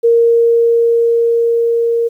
sine tone with level ramp, 465.4 Hz, A#4, 3 cents flat, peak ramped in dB -6 to -11 dBFS, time 0.03-2.09 s, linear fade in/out 20 ms, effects 8-bit

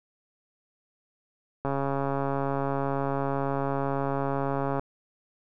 click train, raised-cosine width 1 ms, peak -15 dBFS, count 435, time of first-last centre 1.65-4.795 s, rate 138 Hz, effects none

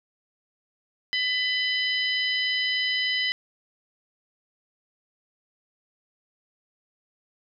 harmonic tone with a mistuned harmonic, 1000 Hz, B5, 21 cents sharp, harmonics 2 / 3 / 4 / 5, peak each -26 / -27 / -33 / -33 dBFS, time 1.13-3.32 s, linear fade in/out 0 ms, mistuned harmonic 3, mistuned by +21 cents, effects none

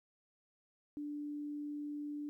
sine tone, 293.7 Hz, D4, in tune, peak -39 dBFS, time 0.97-2.29 s, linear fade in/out 0 ms, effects 13-bit

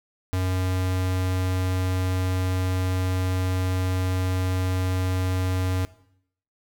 square tone, 92.5 Hz, F#2, in tune, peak -23 dBFS, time 0.33-5.85 s, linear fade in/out 0 ms, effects noise-tail reverb RT60 0.7 s tail -18 dB re dry

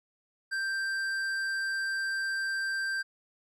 triangle tone with tanh clipping, 1573 Hz, G6, 6 cents sharp, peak -31 dBFS, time 0.51-3.03 s, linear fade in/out 20 ms, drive 15 dB, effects none

